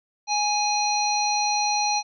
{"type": "harmonic tone", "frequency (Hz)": 830, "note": "G#5", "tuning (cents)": -1, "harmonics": [1, 3, 5, 7], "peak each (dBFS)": [-23, -30, -27, -28], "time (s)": [0.27, 2.03], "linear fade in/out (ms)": 50, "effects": []}